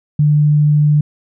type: tone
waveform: sine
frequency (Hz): 148.9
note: D3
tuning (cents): +24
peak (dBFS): -8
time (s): 0.19-1.01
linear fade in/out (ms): 5
effects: none